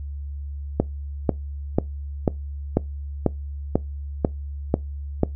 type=click train; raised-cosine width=2 ms; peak=-3 dBFS; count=10; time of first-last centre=0.8-5.233 s; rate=2.03 Hz; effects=noise-tail reverb RT60 0.2 s tail -22 dB re dry + added 71 Hz sine -29 dBFS peak until 5.35 s